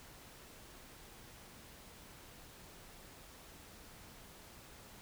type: silence
effects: pink hiss -56 dBFS RMS until 5.01 s